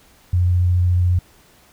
sine tone with vibrato, 89.2 Hz, F2, 37 cents sharp, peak -13 dBFS, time 0.33-1.19 s, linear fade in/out 5 ms, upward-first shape triangle, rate 14 Hz, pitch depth 13 cents each way, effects pink hiss -52 dBFS RMS until 1.72 s

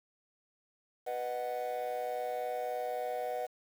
triangle chord, B major, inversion none, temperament just, 493.9 / 617.4 / 740.8 Hz, B4 / D#5 / F#5, 0 / -14 / +2 cents, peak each -35 / -36 / -34 dBFS, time 1.06-3.47 s, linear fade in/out 20 ms, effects tanh soft clip ceiling -27 dBFS + 9-bit

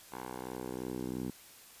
10% pulse tone with band-pass filter sweep, 63 Hz, B1, 35 cents sharp, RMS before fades -40 dBFS, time 0.12-1.31 s, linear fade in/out 5 ms, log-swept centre 930 to 240 Hz, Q 1.3, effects white hiss -55 dBFS RMS until 1.8 s + resampled to 32000 Hz

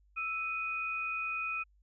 sine tone pair together, 1318.5 / 2489 Hz, E6 / D#7, 0 / 0 cents, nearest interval major seventh, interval 1100 cents, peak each -38 / -34 dBFS, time 0.16-1.64 s, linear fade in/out 20 ms, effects added 50 Hz sine -63 dBFS peak until 1.82 s

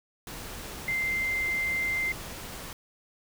sine tone in noise, 2086 Hz, C7, 6 cents flat, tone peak -26 dBFS, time 0.88-2.12 s, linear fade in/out 2 ms, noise pink, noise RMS -40 dBFS, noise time 0.27-2.73 s, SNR +11 dB, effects none

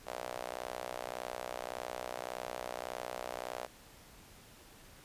sawtooth tone with high-pass filter, 61.74 Hz, B1, in tune, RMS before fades -42 dBFS, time 0.06-3.67 s, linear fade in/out 20 ms, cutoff 620 Hz, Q 2.7, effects pink hiss -57 dBFS RMS until 5.04 s + resampled to 32000 Hz

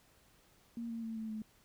sine tone with pitch steps, 233.1 / 229 / 224.9 / 220.9 / 217 Hz, A#3 / A#3 / A3 / A3 / A3, 0 / -31 / +38 / +7 / -24 cents, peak -38 dBFS, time 0.77-1.42 s, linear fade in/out 2 ms, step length 130 ms, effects pink hiss -67 dBFS RMS until 1.64 s

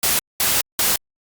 white noise bursts at uneven times, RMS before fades -18 dBFS, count 3, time 0.03-0.19 / 0.4-0.61 / 0.79-0.96 s, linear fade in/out 2 ms, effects Opus 48 kbps

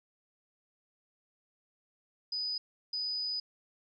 sine tone bursts at uneven times, 4978 Hz, D#8, in tune, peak -32 dBFS, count 2, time 2.32-2.58 / 2.93-3.4 s, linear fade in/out 5 ms, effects none

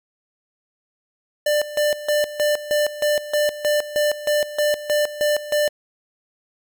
square tone with tremolo, 594 Hz, D5, 20 cents sharp, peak -17 dBFS, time 1.46-5.69 s, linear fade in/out 5 ms, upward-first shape square, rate 3.2 Hz, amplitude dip 80%, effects none

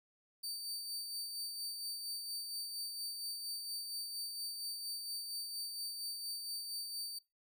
sawtooth tone with tremolo, 4607 Hz, D8, 34 cents flat, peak -36 dBFS, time 0.43-7.19 s, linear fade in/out 10 ms, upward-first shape sine, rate 4.3 Hz, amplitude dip 40%, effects noise-tail reverb RT60 0.2 s tail -19 dB re dry

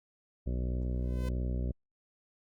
harmonic tone, 61.74 Hz, B1, in tune, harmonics 1 / 2 / 3 / 4 / 5 / 6 / 7 / 8 / 9 / 10, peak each -31 / -38 / -42 / -43 / -50 / -47 / -53 / -53 / -51 / -55 dBFS, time 0.46-1.72 s, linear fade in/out 10 ms
sawtooth tone with exponential growth, 509 Hz, C5, 48 cents flat, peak -37 dBFS, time 0.9-1.29 s, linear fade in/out 5 ms, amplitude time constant 83 ms
effects Opus 48 kbps

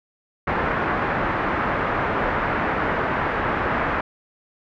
white low-pass noise, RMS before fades -23 dBFS, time 0.47-4.01 s, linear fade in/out 5 ms, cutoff 1700 Hz, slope 24 dB/octave, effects none

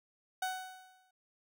30% pulse tone with exponential decay, 747 Hz, F#5, 16 cents sharp, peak -29 dBFS, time 0.42-1.11 s, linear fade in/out 5 ms, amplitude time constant 150 ms, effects none

